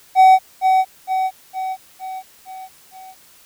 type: tone with echo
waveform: triangle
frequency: 755 Hz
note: F#5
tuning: 35 cents sharp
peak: -4 dBFS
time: 0.15-0.39 s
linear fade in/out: 50 ms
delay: 460 ms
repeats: 6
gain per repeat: -5 dB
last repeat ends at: 3.15 s
effects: white hiss -49 dBFS RMS until 3.45 s